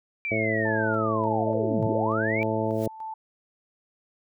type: linear two-way sweep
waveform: sine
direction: down then up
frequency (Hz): 2373 to 93.7 to 2373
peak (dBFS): -27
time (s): 0.25-2.43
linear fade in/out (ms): 0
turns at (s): 1.85
type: harmonic tone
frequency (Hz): 110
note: A2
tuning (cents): 0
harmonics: 1 / 2 / 3 / 4 / 5 / 6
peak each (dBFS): -31 / -31 / -31 / -31 / -31 / -31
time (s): 0.31-2.88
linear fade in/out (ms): 5
type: tone with tremolo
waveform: sine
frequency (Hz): 880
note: A5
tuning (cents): 0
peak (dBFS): -32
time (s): 0.65-3.14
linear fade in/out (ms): 5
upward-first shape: square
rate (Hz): 1.7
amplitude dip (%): 60
type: noise with exponential growth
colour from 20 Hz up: white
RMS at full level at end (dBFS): -42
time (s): 2.63-2.86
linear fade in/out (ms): 0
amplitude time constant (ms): 50
effects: none